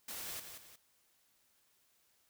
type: noise with echo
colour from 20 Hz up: white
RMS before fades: -44 dBFS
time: 0.08-0.4 s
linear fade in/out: 5 ms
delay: 180 ms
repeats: 2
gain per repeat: -7 dB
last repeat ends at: 0.76 s
effects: white hiss -73 dBFS RMS until 2.29 s